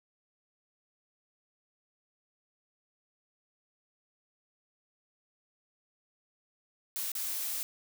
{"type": "noise with dropouts", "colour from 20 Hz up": "blue", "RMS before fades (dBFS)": -35, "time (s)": [6.96, 7.63], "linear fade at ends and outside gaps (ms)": 0, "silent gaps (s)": [7.118, 7.152], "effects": []}